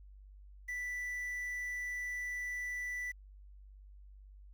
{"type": "tone with quantisation", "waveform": "triangle", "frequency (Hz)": 1975.5, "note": "B6", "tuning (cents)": 0, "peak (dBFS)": -35, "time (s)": [0.68, 3.12], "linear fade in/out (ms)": 10, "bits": 10, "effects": ["added 49 Hz sine -52 dBFS peak until 4.53 s"]}